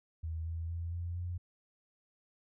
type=tone with pitch steps; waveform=sine; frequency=80.8 / 82.59 / 84.43 / 86.3 / 88.21 Hz; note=E2 / E2 / E2 / F2 / F2; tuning=-34 / +4 / +42 / -20 / +18 cents; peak=-35 dBFS; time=0.23-1.38 s; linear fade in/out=10 ms; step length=230 ms; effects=none